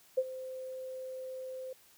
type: tone with ADSR envelope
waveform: sine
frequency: 518 Hz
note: C5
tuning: 17 cents flat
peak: -23 dBFS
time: 0.17-1.73 s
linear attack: 12 ms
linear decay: 48 ms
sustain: -16 dB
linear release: 4 ms
effects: white hiss -62 dBFS RMS until 1.97 s